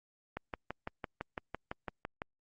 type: click train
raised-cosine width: 0.5 ms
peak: -22 dBFS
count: 12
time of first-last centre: 0.37-2.219 s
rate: 5.95 Hz
effects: Opus 48 kbps